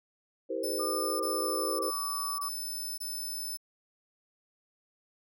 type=chord; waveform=sine; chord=C dominant seventh; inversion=first; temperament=just; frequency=327 / 392.4 / 470.9 / 523.3 Hz; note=E4 / G4 / Bb4 / C5; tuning=-14 / +2 / +18 / 0 cents; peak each=-38 / -37 / -36 / -35 dBFS; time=0.49-1.91 s; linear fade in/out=20 ms
type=tone bursts; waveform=10% pulse; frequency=5274 Hz; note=E8; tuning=in tune; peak=-29 dBFS; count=5; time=0.63-3.572 s; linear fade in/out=10 ms; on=570 ms; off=23 ms
type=tone with pitch glide; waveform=sine; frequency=1199 to 1156.2 Hz; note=D6 to D6; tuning=+36 to -27 cents; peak=-33 dBFS; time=0.79-2.49 s; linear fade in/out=10 ms; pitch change=-63 cents; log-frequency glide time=1.18-2.01 s
effects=none